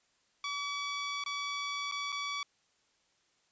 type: tone with dropouts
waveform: 15% pulse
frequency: 1142 Hz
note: D6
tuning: 49 cents flat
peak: -28 dBFS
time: 0.44-2.43 s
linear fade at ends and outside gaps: 2 ms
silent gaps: 1.239-1.261 / 1.914-1.921 / 2.121-2.125 s
effects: white hiss -72 dBFS RMS until 3.51 s + resampled to 16000 Hz